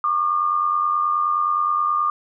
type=tone pair together; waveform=sine; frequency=1115 / 1204.5 Hz; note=C#6 / D6; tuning=+10 / +43 cents; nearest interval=minor second; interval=133 cents; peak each=-25 / -18 dBFS; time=0.04-2.1 s; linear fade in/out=2 ms; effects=none

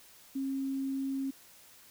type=tone; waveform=sine; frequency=270.2 Hz; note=C#4; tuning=44 cents flat; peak=-31 dBFS; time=0.35-1.31 s; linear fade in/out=10 ms; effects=white hiss -57 dBFS RMS until 1.9 s

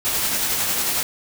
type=noise with tremolo; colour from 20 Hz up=white; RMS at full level=-21 dBFS; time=0.05-1.03 s; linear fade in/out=0 ms; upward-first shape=sine; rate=11 Hz; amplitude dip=30%; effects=none

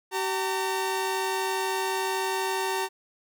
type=tone pair together; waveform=sawtooth; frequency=383 / 911 Hz; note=G4 / A#5; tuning=-40 / -40 cents; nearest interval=octave + minor third; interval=1500 cents; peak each=-25 / -25 dBFS; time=0.11-2.89 s; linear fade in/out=50 ms; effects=none

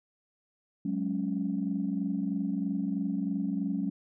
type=chord; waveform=sine; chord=F# suspended second; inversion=none; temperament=just; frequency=185 / 208.1 / 277.5 Hz; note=F#3 / G#3 / C#4; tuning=0 / +4 / +2 cents; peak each=-32 dBFS; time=0.85-3.9 s; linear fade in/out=5 ms; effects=tanh soft clip ceiling -19 dBFS

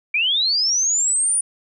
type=linear sweep; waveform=sine; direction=up; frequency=2302 to 9630 Hz; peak=-16 dBFS; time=0.14-1.41 s; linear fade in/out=5 ms; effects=none

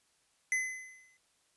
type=tone with exponential decay; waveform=square; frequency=2033 Hz; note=B6; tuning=50 cents sharp; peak=-27 dBFS; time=0.52-1.17 s; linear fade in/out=1 ms; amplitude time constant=140 ms; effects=white hiss -72 dBFS RMS until 1.56 s + resampled to 24000 Hz

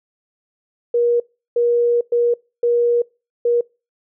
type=tone bursts at uneven times; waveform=sine; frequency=476.4 Hz; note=A#4; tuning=38 cents sharp; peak=-13 dBFS; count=5; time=0.94-1.2 / 1.56-2.01 / 2.12-2.34 / 2.63-3.02 / 3.45-3.61 s; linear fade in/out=5 ms; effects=noise-tail reverb RT60 0.3 s tail -25 dB re dry

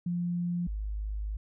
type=tone pair in turn; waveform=sine; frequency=174.61 / 51.91 Hz; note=F3 / G#1; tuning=0 / 0 cents; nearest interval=octave + major sixth; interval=2100 cents; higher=first; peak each=-28 / -31 dBFS; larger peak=first; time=0.06-0.67 / 0.67-1.37 s; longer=second; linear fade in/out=5 ms; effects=none

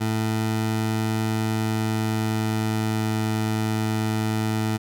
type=tone with pitch glide; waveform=20% pulse; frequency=110.1 to 109.34 Hz; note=A2 to A2; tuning=+2 to -10 cents; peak=-17 dBFS; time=0-4.78 s; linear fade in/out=20 ms; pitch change=-12 cents; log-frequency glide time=1.29-3.17 s; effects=none

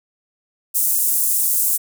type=high-pass noise; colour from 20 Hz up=pink; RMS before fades=-18 dBFS; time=0.74-1.78 s; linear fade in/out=20 ms; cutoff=8700 Hz; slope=24 dB/octave; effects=none

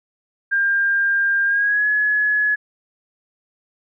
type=tone with pitch glide; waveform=sine; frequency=1600 to 1695.1 Hz; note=G6 to G#6; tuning=+35 to +35 cents; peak=-15 dBFS; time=0.51-2.56 s; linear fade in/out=20 ms; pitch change=+100 cents; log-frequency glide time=1.45-1.87 s; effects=none

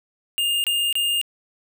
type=tone bursts; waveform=square; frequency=2822 Hz; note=F7; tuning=17 cents sharp; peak=-20 dBFS; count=3; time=0.38-1.214 s; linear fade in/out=0 ms; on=260 ms; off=27 ms; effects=none

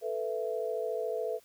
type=chord; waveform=sine; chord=A suspended second; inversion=none; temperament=equal with one note detuned; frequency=440 / 493.9 / 663.1 Hz; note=A4 / B4 / E5; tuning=0 / 0 / +10 cents; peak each=-34 / -35 / -36 dBFS; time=0.01-1.4 s; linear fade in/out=50 ms; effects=white hiss -63 dBFS RMS until 1.44 s

